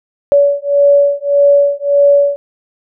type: beating tone pair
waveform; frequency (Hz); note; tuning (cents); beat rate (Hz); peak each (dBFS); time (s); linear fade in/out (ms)
sine; 568 / 569.7; C#5 / C#5; +42 / +47; 1.7; -10; 0.32-2.36; 0
effects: none